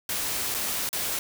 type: noise with dropouts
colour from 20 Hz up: white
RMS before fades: -29 dBFS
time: 0.09-1.19 s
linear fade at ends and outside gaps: 2 ms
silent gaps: 0.543-0.546 / 0.891-0.929 s
effects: none